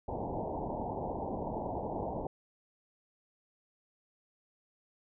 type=low-pass noise; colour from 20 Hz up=white; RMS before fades=-37 dBFS; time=0.08-2.27 s; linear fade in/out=2 ms; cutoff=930 Hz; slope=96 dB/octave; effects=none